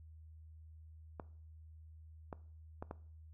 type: clicks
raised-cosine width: 1 ms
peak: -29 dBFS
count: 4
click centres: 1.198 / 2.328 / 2.825 / 2.911 s
effects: noise-tail reverb RT60 0.5 s tail -19 dB re dry + added 79 Hz sine -53 dBFS peak until 3.33 s